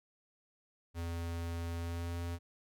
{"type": "tone with pitch glide", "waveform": "square", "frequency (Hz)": [84.5, 85.68], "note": ["E2", "F2"], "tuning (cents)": [43, -33], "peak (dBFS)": -37, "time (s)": [0.94, 2.39], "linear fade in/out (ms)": 50, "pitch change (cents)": 24, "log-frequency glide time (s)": [1.78, 2.17], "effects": []}